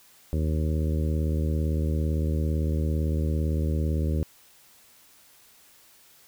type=harmonic tone; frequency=77.78 Hz; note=D#2; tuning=in tune; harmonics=1 / 2 / 3 / 4 / 5 / 6 / 7; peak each=-24 / -30 / -34 / -36 / -38 / -40 / -41 dBFS; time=0.33-4.23 s; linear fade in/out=0 ms; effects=white hiss -56 dBFS RMS until 6.27 s